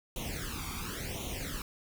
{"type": "noise with flanger", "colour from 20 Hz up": "pink", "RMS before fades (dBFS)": -38, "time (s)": [0.16, 1.62], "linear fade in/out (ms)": 2, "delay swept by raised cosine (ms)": [0.3, 0.88], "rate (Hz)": 0.93, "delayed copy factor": 0.85, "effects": []}